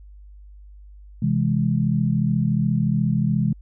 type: chord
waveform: sine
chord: C augmented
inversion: none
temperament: equal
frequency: 130.81 / 164.81 / 207.7 Hz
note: C3 / E3 / G#3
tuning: 0 / 0 / 0 cents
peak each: -22 dBFS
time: 1.22-3.53 s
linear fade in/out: 5 ms
effects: added 50 Hz sine -41 dBFS peak until 3.61 s